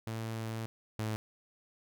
sawtooth tone pair in turn, 112.2 / 109.01 Hz, A2 / A2, +34 / -16 cents, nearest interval unison, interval 50 cents, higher first, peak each -32 / -29 dBFS, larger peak second, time 0.07-0.66 / 0.99-1.16 s, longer first, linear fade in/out 0 ms, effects none

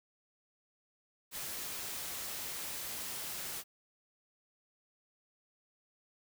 white noise, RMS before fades -41 dBFS, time 1.31-3.64 s, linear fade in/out 50 ms, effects none

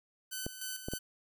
5% pulse tone with tremolo, 1515 Hz, F#6, 40 cents sharp, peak -26 dBFS, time 0.31-0.99 s, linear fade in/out 20 ms, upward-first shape square, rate 3.3 Hz, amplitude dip 60%
clicks, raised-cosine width 2 ms, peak -23 dBFS, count 3, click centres 0.465 / 0.885 / 0.936 s
effects none

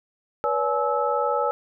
sine tone cluster, 487 / 567 / 848 / 1304 Hz, B4 / C#5 / G#5 / E6, -24 / +39 / +36 / -19 cents, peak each -26 dBFS, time 0.44-1.51 s, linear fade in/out 0 ms, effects none

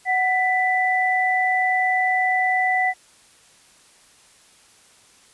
sine tone pair together, 743.5 / 1985 Hz, F#5 / B6, +8 / +8 cents, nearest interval octave + perfect fourth, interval 1700 cents, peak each -20 dBFS, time 0.05-2.94 s, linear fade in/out 50 ms, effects white hiss -53 dBFS RMS until 5.33 s + resampled to 24000 Hz

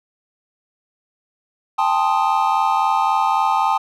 triangle chord, A half-diminished seventh, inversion third, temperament equal with one note detuned, 796.3 / 880 / 1046.5 / 1244.5 Hz, G5 / A5 / C6 / Eb6, +27 / 0 / 0 / 0 cents, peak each -18 / -17 / -21 / -20 dBFS, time 1.78-3.78 s, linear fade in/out 10 ms, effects none

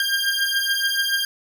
20% pulse beating tone pair, 1600 / 1607 Hz, G6 / G6, +35 / +43 cents, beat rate 7 Hz, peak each -18 dBFS, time 0-1.25 s, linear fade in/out 2 ms, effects none

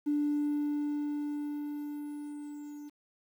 triangle tone with level ramp, 293.7 Hz, D4, in tune, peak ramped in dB -22 to -40 dBFS, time 0.06-2.9 s, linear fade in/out 20 ms, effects tanh soft clip ceiling -24 dBFS + 10-bit

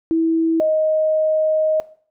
sine tone pair in turn, 326.3 / 624.9 Hz, E4 / D#5, -18 / +7 cents, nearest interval major seventh, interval 1125 cents, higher second, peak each -14 / -14 dBFS, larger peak neither, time 0.11-0.6 / 0.6-1.8 s, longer second, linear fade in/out 0 ms, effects noise-tail reverb RT60 0.5 s tail -19 dB re dry

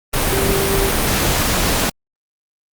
sine tone in noise, 392 Hz, G4, in tune, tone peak -19 dBFS, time 0.32-0.9 s, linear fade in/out 10 ms, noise pink, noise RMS -17 dBFS, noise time 0.13-1.9 s, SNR -5 dB, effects Opus 32 kbps

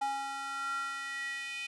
square tone with high-pass filter sweep, 274.7 Hz, C#4, 16 cents flat, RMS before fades -37 dBFS, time 0.01-1.67 s, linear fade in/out 10 ms, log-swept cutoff 850 to 2500 Hz, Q 5.7, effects resampled to 24000 Hz

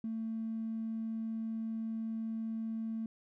triangle tone with tanh clipping, 223.7 Hz, A3, 29 cents sharp, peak -34 dBFS, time 0.04-3.06 s, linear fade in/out 2 ms, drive 1 dB, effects none

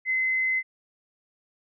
sine tone, 2050 Hz, C7, 36 cents flat, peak -22 dBFS, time 0.05-0.63 s, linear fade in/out 50 ms, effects none

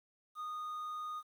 triangle tone with quantisation, 1233 Hz, D#6, 16 cents flat, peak -37 dBFS, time 0.35-1.23 s, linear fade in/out 50 ms, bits 11, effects none

